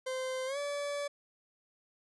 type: tone with pitch glide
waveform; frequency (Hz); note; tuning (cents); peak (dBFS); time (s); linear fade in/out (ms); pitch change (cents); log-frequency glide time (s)
40% pulse; 518 to 574.8; C5 to D5; -17 to -37; -33; 0.06-1.08; 10; +180; 0.46-0.58
effects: resampled to 24000 Hz